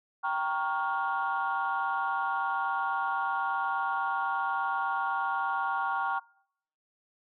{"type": "chord", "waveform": "sine", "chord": "G half-diminished seventh", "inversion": "none", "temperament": "equal with one note detuned", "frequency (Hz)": [784, 932.3, 1108.7, 1412.3], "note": ["G5", "Bb5", "Db6", "F6"], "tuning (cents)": [0, 0, 0, 19], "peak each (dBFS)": -32, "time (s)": [0.23, 6.2], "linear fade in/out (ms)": 20, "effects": ["noise-tail reverb RT60 0.7 s tail -25 dB re dry", "tanh soft clip ceiling -20 dBFS"]}